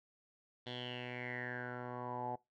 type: tone with low-pass filter sweep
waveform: 10% pulse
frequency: 123.47 Hz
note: B2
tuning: in tune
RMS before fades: -43 dBFS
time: 0.66-2.36 s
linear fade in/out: 10 ms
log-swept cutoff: 3600 to 800 Hz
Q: 8.1
effects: noise-tail reverb RT60 0.2 s tail -22 dB re dry